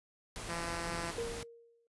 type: noise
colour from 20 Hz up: pink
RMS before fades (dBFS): -43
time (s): 0.36-1.43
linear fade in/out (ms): 0
type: tone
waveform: 5% pulse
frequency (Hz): 169.3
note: E3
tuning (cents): +46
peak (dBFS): -26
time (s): 0.48-1.12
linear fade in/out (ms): 20
type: tone with exponential decay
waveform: sine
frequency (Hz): 466.2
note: A#4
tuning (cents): 0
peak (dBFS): -32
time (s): 1.18-1.87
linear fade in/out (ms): 2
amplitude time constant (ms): 150
effects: noise-tail reverb RT60 0.1 s tail -23 dB re dry + resampled to 24000 Hz